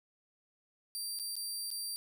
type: tone with dropouts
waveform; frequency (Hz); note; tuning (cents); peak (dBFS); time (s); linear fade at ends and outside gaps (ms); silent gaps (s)
20% pulse; 4700; D8; +1; -31; 0.95-1.96; 0; 1.189-1.197 / 1.355-1.365 / 1.704-1.713
effects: none